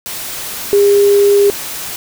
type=tone in noise; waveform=sine; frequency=404.4 Hz; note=G#4; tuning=46 cents flat; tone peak=-6 dBFS; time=0.73-1.5 s; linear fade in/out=0 ms; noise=white; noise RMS=-24 dBFS; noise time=0.06-1.96 s; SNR=+15 dB; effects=none